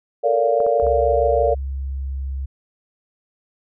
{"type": "chord", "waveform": "sine", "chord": "Bb major seventh", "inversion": "third", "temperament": "equal with one note detuned", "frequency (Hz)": [440, 466.2, 575.2, 698.5], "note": ["A4", "Bb4", "D5", "F5"], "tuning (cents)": [0, 0, -36, 0], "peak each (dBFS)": [-24, -20, -18, -21], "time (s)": [0.23, 1.55], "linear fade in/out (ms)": 20}
{"type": "clicks", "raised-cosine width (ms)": 1, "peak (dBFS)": -20, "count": 4, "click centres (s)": [0.603, 0.665, 0.799, 0.867]}
{"type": "tone with pitch glide", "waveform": "sine", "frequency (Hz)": [68, 67.34], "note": ["C#2", "C#2"], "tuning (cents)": [-33, -50], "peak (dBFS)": -23, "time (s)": [0.82, 2.46], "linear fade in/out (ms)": 10, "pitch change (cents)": -17, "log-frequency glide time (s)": [1.21, 2.23]}
{"effects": []}